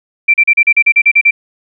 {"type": "tone bursts", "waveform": "sine", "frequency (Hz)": 2349, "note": "D7", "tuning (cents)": 0, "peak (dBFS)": -4, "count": 11, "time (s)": [0.28, 1.31], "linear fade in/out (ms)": 10, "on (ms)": 60, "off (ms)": 37, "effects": []}